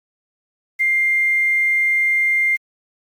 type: tone with quantisation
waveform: sine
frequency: 2100 Hz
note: C7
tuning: 6 cents sharp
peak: -14 dBFS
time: 0.79-2.57 s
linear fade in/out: 20 ms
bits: 7
effects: Opus 48 kbps